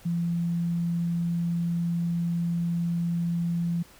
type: tone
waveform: sine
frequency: 170.5 Hz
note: F3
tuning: 41 cents flat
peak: -24 dBFS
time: 0.05-3.83 s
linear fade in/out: 10 ms
effects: pink hiss -53 dBFS RMS until 3.99 s